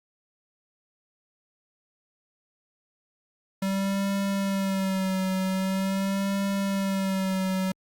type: tone with vibrato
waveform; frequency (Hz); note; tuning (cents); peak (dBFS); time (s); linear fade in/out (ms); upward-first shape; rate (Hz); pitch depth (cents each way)
square; 192.9; G3; -28; -25; 3.62-7.72; 5; sine; 0.44; 40
effects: Opus 48 kbps